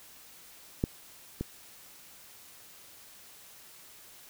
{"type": "clicks", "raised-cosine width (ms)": 3, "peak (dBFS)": [-13, -19], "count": 2, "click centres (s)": [0.839, 1.41], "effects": ["white hiss -53 dBFS RMS until 4.29 s"]}